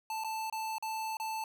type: tone with dropouts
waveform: square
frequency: 881 Hz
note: A5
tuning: 2 cents sharp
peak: -35 dBFS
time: 0.1-1.44 s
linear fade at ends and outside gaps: 2 ms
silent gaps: 0.238-0.245 / 0.499-0.525 / 0.783-0.825 / 1.17-1.199 s
effects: none